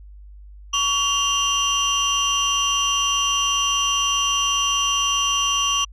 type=tone cluster; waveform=sine; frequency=1125 / 2805 / 3138 / 5900 Hz; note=C#6 / F7 / G7 / F#8; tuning=+25 / +7 / +1 / -6 cents; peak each=-22 / -21 / -24 / -23 dBFS; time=0.73-5.85 s; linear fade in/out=10 ms; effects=tanh soft clip ceiling -12 dBFS + added 50 Hz sine -39 dBFS peak until 5.92 s